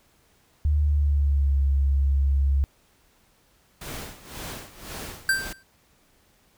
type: tone with pitch glide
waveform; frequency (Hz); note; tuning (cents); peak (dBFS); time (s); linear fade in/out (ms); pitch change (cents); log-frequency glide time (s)
sine; 74.3 to 68.93; D2 to C#2; +21 to -9; -18; 0.65-2.64; 0; -130; 0.77-1.57
type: noise with tremolo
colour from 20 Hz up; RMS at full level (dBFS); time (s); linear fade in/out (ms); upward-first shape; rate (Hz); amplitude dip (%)
pink; -35; 3.81-5.53; 5; sine; 1.9; 80
type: tone with exponential decay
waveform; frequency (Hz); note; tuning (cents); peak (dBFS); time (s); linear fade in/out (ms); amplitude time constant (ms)
square; 1568; G6; 0; -17; 5.29-5.63; 2; 72
effects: pink hiss -62 dBFS RMS until 6.57 s

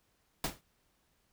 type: noise with exponential decay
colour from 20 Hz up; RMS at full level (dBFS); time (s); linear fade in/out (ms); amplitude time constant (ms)
pink; -29; 0.44-0.61; 2; 35
effects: pink hiss -74 dBFS RMS until 1.32 s

